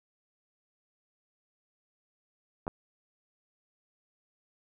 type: clicks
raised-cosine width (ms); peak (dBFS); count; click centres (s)
1; -25 / -18; 2; 2.668 / 2.679
effects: none